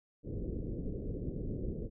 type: low-pass noise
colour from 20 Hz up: pink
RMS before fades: -38 dBFS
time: 0.23-1.9 s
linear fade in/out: 50 ms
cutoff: 490 Hz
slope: 48 dB/octave
effects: none